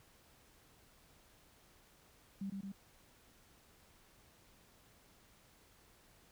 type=tone with echo; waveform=sine; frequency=196 Hz; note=G3; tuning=in tune; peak=-38 dBFS; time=2.41-2.5 s; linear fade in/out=5 ms; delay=110 ms; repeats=2; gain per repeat=-2 dB; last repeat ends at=2.72 s; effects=pink hiss -66 dBFS RMS until 6.31 s